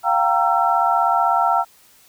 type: tone cluster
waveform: sine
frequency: 700 / 776 / 929 / 1341 Hz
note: F5 / G5 / A#5 / E6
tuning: +4 / -18 / -6 / +29 cents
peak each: -20 dBFS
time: 0.03-1.65 s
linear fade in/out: 50 ms
effects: white hiss -52 dBFS RMS until 2.08 s